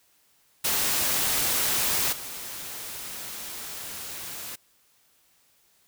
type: noise with level steps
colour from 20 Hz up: white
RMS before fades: -25 / -37 dBFS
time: 0.64-4.56 s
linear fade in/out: 10 ms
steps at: 2.12 s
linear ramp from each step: 10 ms
effects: white hiss -64 dBFS RMS until 5.87 s